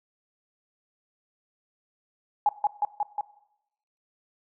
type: tone with echo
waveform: sine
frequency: 830.6 Hz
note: G#5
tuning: in tune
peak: -17 dBFS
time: 2.46-2.49 s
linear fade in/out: 2 ms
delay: 180 ms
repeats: 4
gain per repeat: -2 dB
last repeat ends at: 3.21 s
effects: noise-tail reverb RT60 0.8 s tail -17 dB re dry